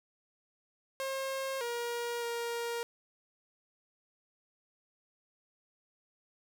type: tone with pitch steps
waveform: sawtooth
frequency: 536 / 474.6 / 469.9 Hz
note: C5 / A#4 / A#4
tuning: +42 / +31 / +14 cents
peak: -30 dBFS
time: 1-2.83 s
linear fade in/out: 0 ms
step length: 610 ms
effects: none